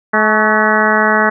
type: harmonic tone with a mistuned harmonic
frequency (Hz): 214.7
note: A3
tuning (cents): -42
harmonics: 1 / 2 / 3 / 4 / 5 / 6 / 7 / 8 / 9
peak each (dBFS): -18 / -19 / -18 / -18 / -18 / -20 / -16 / -18 / -19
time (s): 0.13-1.3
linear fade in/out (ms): 10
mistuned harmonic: 5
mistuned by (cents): +61
effects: none